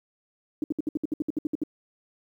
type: tone bursts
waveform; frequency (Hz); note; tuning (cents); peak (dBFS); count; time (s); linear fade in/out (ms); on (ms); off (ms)
sine; 302.9; D#4; -46; -23; 13; 0.62-1.636; 2; 20; 63
effects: 10-bit